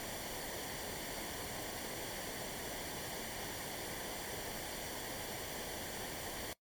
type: noise with comb filter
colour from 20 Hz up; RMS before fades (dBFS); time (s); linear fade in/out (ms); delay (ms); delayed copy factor
pink; -43; 0-6.53; 0; 0.77; -0.6
effects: noise-tail reverb RT60 0.1 s tail -20 dB re dry + MP3 96 kbps